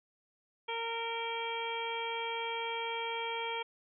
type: harmonic tone with a mistuned harmonic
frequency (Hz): 460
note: A#4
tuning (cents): -23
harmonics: 1 / 2 / 3 / 4 / 5 / 6 / 7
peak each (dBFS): -40 / -38 / -47 / -50 / -40 / -51 / -42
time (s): 0.68-3.63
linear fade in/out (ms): 10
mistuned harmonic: 5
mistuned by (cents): +18
effects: none